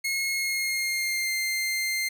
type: tone with pitch glide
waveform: sawtooth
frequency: 2165 to 2100 Hz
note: C#7 to C7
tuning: -41 to +6 cents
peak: -22 dBFS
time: 0.04-2.09 s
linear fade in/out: 10 ms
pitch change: -53 cents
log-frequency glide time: 0.33-1.3 s
effects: none